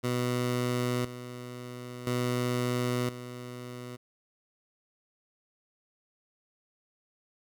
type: tone with tremolo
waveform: 15% pulse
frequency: 123.4 Hz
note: B2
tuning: 1 cent flat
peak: -21 dBFS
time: 0.03-3.97 s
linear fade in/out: 20 ms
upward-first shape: square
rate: 0.49 Hz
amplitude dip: 75%
effects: none